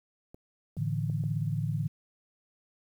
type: clicks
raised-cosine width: 2 ms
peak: -34 dBFS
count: 4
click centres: 0.345 / 0.768 / 1.099 / 1.238 s
type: chord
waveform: sine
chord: A suspended fourth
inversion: none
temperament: just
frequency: 110 / 146.67 / 165 Hz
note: A2 / D3 / E3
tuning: 0 / -2 / +2 cents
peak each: -32 / -31 / -34 dBFS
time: 0.77-1.88 s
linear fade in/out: 10 ms
effects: 10-bit